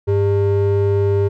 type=ring-modulated tone; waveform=triangle; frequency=250.4 Hz; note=B3; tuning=24 cents sharp; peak=-8 dBFS; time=0.07-1.29 s; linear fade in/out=20 ms; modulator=151 Hz; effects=none